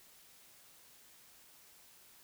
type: silence
effects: white hiss -61 dBFS RMS until 2.23 s